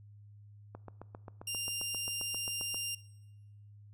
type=click train; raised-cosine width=1 ms; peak=-31 dBFS; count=16; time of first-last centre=0.75-2.745 s; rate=7.52 Hz
type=tone; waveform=15% pulse; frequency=2794 Hz; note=F7; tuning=in tune; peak=-28 dBFS; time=1.47-2.95 s; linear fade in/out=5 ms
effects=noise-tail reverb RT60 1.0 s tail -20 dB re dry + added 103 Hz sine -52 dBFS peak until 3.93 s